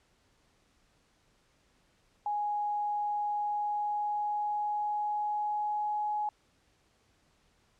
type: tone with pitch glide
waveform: sine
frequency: 830.6 to 839.8 Hz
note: G#5 to G#5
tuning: 0 to +19 cents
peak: -29 dBFS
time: 2.26-6.29 s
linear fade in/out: 2 ms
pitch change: +19 cents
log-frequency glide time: 3.28-6.13 s
effects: pink hiss -69 dBFS RMS until 7.79 s + low-pass 8000 Hz 12 dB/octave